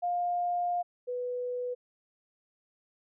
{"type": "tone pair in turn", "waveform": "sine", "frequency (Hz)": [706, 494.1], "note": ["F5", "B4"], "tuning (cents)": [19, 1], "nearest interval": "tritone", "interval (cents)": 618, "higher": "first", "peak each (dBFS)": [-27, -31], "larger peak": "first", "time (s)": [[0.02, 0.83], [1.07, 1.75]], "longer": "first", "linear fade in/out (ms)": 20, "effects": []}